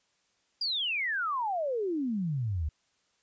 sine exponential sweep, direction down, 4933 to 70.7 Hz, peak -28 dBFS, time 0.61-2.69 s, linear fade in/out 5 ms, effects white hiss -72 dBFS RMS until 3.22 s + resampled to 16000 Hz

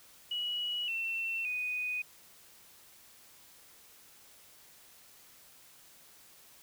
sine tone with pitch steps, 2922 / 2695 / 2486 Hz, F#7 / E7 / D#7, -22 / +38 / -2 cents, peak -32 dBFS, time 0.31-2.02 s, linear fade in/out 5 ms, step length 570 ms, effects white hiss -58 dBFS RMS until 6.62 s

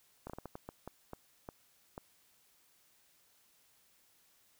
slowing click train, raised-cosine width 1 ms, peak -29 dBFS, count 11, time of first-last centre 0.27-1.979 s, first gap 27 ms, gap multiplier 1.38, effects white hiss -69 dBFS RMS until 4.59 s

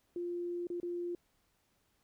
sine tone with dropouts, 349.2 Hz, F4, in tune, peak -35 dBFS, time 0.16-1.15 s, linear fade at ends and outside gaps 2 ms, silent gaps 0.67-0.701 / 0.801-0.83 s, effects pink hiss -75 dBFS RMS until 2.03 s

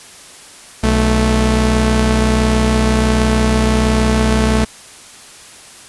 sawtooth tone pair together, 61.37 / 219.3 Hz, B1 / A3, -10 / -6 cents, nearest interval octave + minor seventh, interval 2204 cents, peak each -10 dBFS, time 0.83-4.65 s, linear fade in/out 10 ms, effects white hiss -38 dBFS RMS until 5.88 s + resampled to 24000 Hz

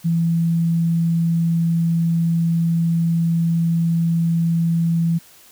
sine tone, 166.9 Hz, E3, 22 cents sharp, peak -15 dBFS, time 0.04-5.19 s, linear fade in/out 20 ms, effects white hiss -48 dBFS RMS until 5.51 s

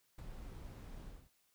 brown noise with ADSR envelope, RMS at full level -44 dBFS, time 0.18-1.3 s, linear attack 9 ms, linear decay 19 ms, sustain -5 dB, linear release 250 ms, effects white hiss -75 dBFS RMS until 1.54 s

